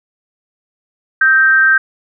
sine tone with amplitude modulation, 1568 Hz, G6, in tune, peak -4 dBFS, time 1.21-1.78 s, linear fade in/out 5 ms, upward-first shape sine, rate 278 Hz, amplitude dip 60%, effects none

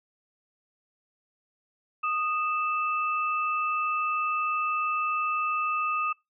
sine tone pair together, 1236.6 / 2637 Hz, D#6 / E7, -11 / 0 cents, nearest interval octave + minor second, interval 1311 cents, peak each -26 / -32 dBFS, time 2.03-6.13 s, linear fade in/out 10 ms, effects noise-tail reverb RT60 0.2 s tail -23 dB re dry

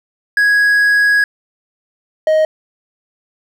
triangle tone pair in turn, 1661.2 / 625.9 Hz, G#6 / D#5, 0 / +10 cents, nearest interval octave + perfect fourth, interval 1690 cents, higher first, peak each -7 dBFS, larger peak neither, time 0.37-1.24 / 2.27-2.45 s, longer first, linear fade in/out 2 ms, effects none

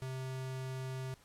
square tone, 130.81 Hz, C3, in tune, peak -39 dBFS, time 0.02-1.14 s, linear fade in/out 0 ms, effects pink hiss -64 dBFS RMS until 1.24 s + low-pass 12000 Hz 12 dB/octave

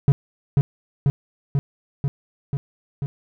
triangle tone with echo, 140 Hz, C#3, 18 cents sharp, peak -8 dBFS, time 0.08-0.12 s, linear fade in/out 0 ms, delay 490 ms, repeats 6, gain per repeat -2 dB, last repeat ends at 3.06 s, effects none

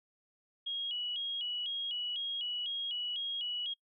sine tone with vibrato, 3100 Hz, G7, 20 cents flat, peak -34 dBFS, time 0.66-3.74 s, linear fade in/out 10 ms, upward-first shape square, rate 2 Hz, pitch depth 95 cents each way, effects noise-tail reverb RT60 0.1 s tail -24 dB re dry

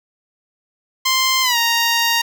10% pulse tone with pitch glide, 1046.5 to 932.3 Hz, C6 to A#5, 0 to 0 cents, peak -6 dBFS, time 1.05-2.22 s, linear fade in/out 10 ms, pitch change -200 cents, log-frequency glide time 1.42-1.57 s, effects none

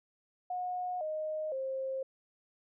sine tone with pitch steps, 725 / 620.3 / 530.7 Hz, F#5 / D#5 / C5, -35 / -5 / +24 cents, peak -33 dBFS, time 0.5-2.03 s, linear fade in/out 5 ms, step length 510 ms, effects none

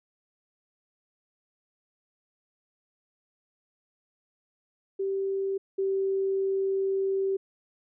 sine tone pair in turn, 389.3 / 387.5 Hz, G4 / G4, -12 / -20 cents, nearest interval unison, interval 8 cents, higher first, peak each -26 / -24 dBFS, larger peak second, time 4.99-5.58 / 5.78-7.37 s, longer second, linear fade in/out 10 ms, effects none

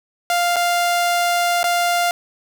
sawtooth tone with dropouts, 698.5 Hz, F5, in tune, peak -12 dBFS, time 0.3-2.11 s, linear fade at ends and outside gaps 1 ms, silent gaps 0.56-0.565 / 1.631-1.641 s, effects none

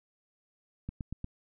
click train, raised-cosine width 5 ms, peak -24 dBFS, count 4, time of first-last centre 0.89-1.244 s, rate 8.48 Hz, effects none

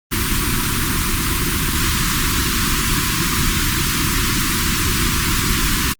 pink band-stop noise, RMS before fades -18 dBFS, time 0.11-5.94 s, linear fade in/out 20 ms, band 370 to 980 Hz, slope 96 dB/octave, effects Opus 24 kbps

